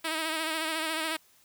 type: tone with vibrato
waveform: 5% pulse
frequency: 318.6 Hz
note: D#4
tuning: 41 cents sharp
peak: -18 dBFS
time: 0.04-1.17 s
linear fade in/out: 10 ms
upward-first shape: sine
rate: 14 Hz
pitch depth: 45 cents each way
effects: white hiss -62 dBFS RMS until 1.44 s